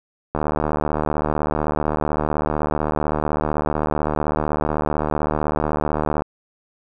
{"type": "click train", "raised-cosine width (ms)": 1, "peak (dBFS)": -7, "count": 446, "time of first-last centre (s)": [0.35, 6.221], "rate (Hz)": 75.8, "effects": []}